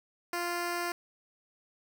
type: tone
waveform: 10% pulse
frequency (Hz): 348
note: F4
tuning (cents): -6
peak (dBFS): -23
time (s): 0.33-0.92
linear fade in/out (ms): 2
effects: none